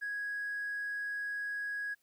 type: tone with hard clipping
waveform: sine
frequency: 1659 Hz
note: G#6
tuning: 2 cents flat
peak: -35 dBFS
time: 0.01-1.95 s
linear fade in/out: 20 ms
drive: 1 dB
effects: white hiss -75 dBFS RMS until 2.02 s